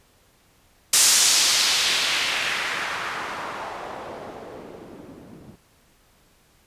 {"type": "noise with low-pass filter sweep", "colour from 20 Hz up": "blue", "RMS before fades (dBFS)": -24, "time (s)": [0.93, 5.56], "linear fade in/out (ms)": 5, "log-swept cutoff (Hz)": [7900, 210], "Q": 1.3, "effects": ["pink hiss -59 dBFS RMS until 6.66 s", "resampled to 32000 Hz"]}